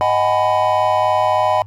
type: chord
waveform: triangle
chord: G# minor seventh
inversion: second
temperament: just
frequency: 623 / 747.5 / 830.6 / 996.7 Hz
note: D#5 / F#5 / G#5 / B5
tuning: +2 / +17 / 0 / +16 cents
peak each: -16 / -17 / -19 / -16 dBFS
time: 0.01-1.62 s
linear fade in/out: 0 ms
effects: added 102 Hz sine -34 dBFS peak until 1.66 s + Opus 48 kbps